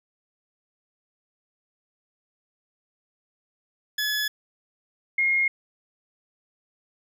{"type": "tone pair in turn", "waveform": ["20% pulse", "sine"], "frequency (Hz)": [1706, 2143], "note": ["G#6", "C7"], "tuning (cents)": [46, 41], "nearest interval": "major third", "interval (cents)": 395, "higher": "second", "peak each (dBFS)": -19, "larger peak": "neither", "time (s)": [[3.98, 4.28], [5.18, 5.48]], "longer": "neither", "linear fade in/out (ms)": 5, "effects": []}